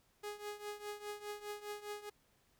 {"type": "tone with tremolo", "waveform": "sawtooth", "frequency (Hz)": 415.3, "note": "G#4", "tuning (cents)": 0, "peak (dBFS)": -36, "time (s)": [0.23, 2.1], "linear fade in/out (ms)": 10, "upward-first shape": "triangle", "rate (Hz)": 4.9, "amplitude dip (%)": 85, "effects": ["pink hiss -73 dBFS RMS until 2.59 s"]}